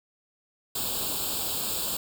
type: noise with comb filter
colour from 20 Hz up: white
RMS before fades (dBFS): -30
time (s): 0.75-1.97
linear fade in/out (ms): 5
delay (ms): 0.25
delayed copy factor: +0.9
effects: none